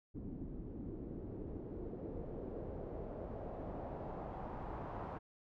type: noise with low-pass filter sweep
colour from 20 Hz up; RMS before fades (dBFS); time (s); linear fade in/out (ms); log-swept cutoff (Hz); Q
pink; -45; 0.14-5.19; 20; 270 to 970; 2
effects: none